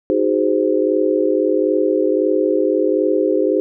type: chord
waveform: sine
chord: Ab dominant seventh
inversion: second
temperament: just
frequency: 311.5 / 373.8 / 415.3 / 519.1 Hz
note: Eb4 / Gb4 / Ab4 / C5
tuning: +2 / +18 / 0 / -14 cents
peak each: -19 dBFS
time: 0.1-3.6 s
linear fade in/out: 0 ms
effects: none